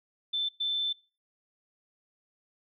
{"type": "tone bursts at uneven times", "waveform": "sine", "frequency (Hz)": 3535, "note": "A7", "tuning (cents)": 7, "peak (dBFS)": -27, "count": 2, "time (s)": [[0.33, 0.49], [0.6, 0.93]], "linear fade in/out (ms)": 10, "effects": ["noise-tail reverb RT60 0.4 s tail -25 dB re dry"]}